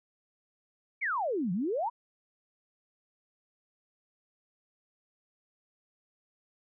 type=exponential two-way sweep; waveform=sine; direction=down then up; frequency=2346 to 167.2 to 1021 Hz; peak=-28 dBFS; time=1.01-1.9 s; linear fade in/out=20 ms; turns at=1.52 s; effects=none